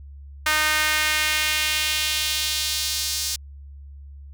sawtooth tone with high-pass filter sweep, 307.3 Hz, D#4, 21 cents flat, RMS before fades -23 dBFS, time 0.46-3.36 s, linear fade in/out 5 ms, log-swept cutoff 1500 to 5200 Hz, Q 1.5, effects added 70 Hz sine -38 dBFS peak until 4.33 s

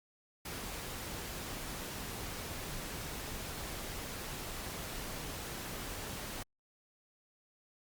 pink noise, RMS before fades -42 dBFS, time 0.45-6.43 s, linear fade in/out 5 ms, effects Opus 48 kbps

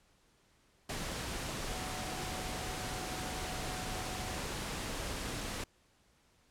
sine tone in noise, 740 Hz, F#5, in tune, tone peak -46 dBFS, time 1.69-4.39 s, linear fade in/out 5 ms, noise pink, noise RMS -39 dBFS, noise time 0.89-5.64 s, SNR -10 dB, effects pink hiss -69 dBFS RMS until 6.5 s + low-pass 10000 Hz 12 dB/octave

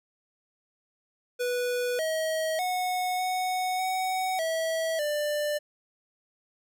square tone with pitch steps, 491.5 / 636 / 732 / 739 / 749 / 649 / 593 Hz, B4 / D#5 / F#5 / F#5 / F#5 / E5 / D5, -8 / +38 / -19 / -2 / +21 / -27 / +17 cents, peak -27 dBFS, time 1.39-5.59 s, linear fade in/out 20 ms, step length 600 ms, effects none

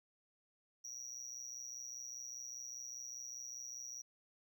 triangle tone with amplitude modulation, 5750 Hz, F8, 50 cents sharp, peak -40 dBFS, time 0.84-4.02 s, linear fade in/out 10 ms, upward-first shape sine, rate 125 Hz, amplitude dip 95%, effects none

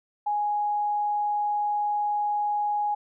sine tone, 830.6 Hz, G#5, in tune, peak -23 dBFS, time 0.26-2.95 s, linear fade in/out 10 ms, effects none

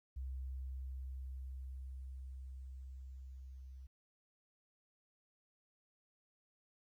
sine tone with level ramp, 65.41 Hz, C2, in tune, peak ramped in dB -39 to -49 dBFS, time 0.16-3.87 s, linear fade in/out 10 ms, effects tanh soft clip ceiling -35 dBFS + 13-bit

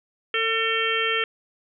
harmonic tone, 450 Hz, A4, 39 cents sharp, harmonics 1 / 3 / 4 / 5 / 6 / 7, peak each -28 / -28 / -28 / -28 / -28 / -28 dBFS, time 0.34-1.24 s, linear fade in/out 2 ms, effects none

